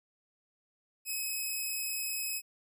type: tone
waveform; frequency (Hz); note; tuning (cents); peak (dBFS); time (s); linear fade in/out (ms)
5% pulse; 2555; D#7; +45; -24; 1.05-2.42; 50
effects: none